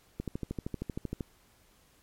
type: click train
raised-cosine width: 3 ms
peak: -21 dBFS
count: 14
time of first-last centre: 0.2-1.208 s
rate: 12.9 Hz
effects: pink hiss -64 dBFS RMS until 2.02 s + MP3 64 kbps